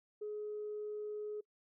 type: tone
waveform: sine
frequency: 421.1 Hz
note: G#4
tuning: 24 cents sharp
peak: -38 dBFS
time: 0.21-1.41 s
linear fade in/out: 10 ms
effects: noise-tail reverb RT60 0.1 s tail -25 dB re dry + tanh soft clip ceiling -34 dBFS